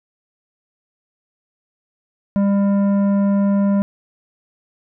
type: tone with tanh clipping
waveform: sine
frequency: 199.7 Hz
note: G3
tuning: 32 cents sharp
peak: -15 dBFS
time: 2.36-3.82 s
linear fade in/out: 0 ms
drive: 11 dB
effects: none